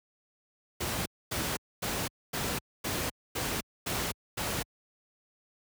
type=noise bursts; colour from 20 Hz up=pink; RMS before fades=-32 dBFS; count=8; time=0.8-4.63 s; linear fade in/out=10 ms; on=260 ms; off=250 ms; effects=high-pass 60 Hz 12 dB/octave